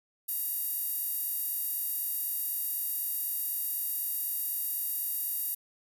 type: tone with high-pass filter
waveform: sawtooth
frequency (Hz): 948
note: A#5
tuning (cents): +29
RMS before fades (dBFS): -33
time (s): 0.28-5.55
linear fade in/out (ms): 10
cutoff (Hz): 12000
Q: 2.9
effects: none